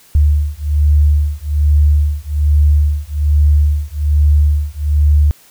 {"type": "beating tone pair", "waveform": "sine", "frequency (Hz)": [73.42, 74.62], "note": ["D2", "D2"], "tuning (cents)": [0, 28], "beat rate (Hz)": 1.2, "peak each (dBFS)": -12, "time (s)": [0.15, 5.31], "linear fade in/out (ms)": 0, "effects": ["white hiss -46 dBFS RMS until 5.5 s"]}